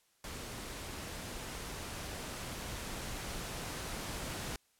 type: noise with level ramp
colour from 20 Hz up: pink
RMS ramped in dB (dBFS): -44 to -40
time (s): 0.24-4.56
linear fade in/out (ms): 2
effects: white hiss -72 dBFS RMS until 4.79 s + low-pass 12000 Hz 12 dB/octave